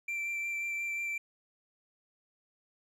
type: tone with vibrato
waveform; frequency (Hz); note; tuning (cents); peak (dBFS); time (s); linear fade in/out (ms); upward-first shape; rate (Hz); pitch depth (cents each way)
triangle; 2349; D7; 0; -31; 0.08-1.18; 5; sine; 5.6; 11
effects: none